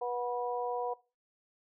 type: harmonic tone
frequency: 244 Hz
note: B3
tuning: 21 cents flat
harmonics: 2 / 3 / 4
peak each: -35 / -36 / -39 dBFS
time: 0.01-0.94 s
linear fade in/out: 10 ms
effects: noise-tail reverb RT60 0.3 s tail -20 dB re dry